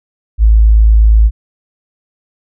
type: tone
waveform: sine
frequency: 54.2 Hz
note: A1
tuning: 25 cents flat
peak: -3 dBFS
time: 0.38-1.31 s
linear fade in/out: 50 ms
effects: none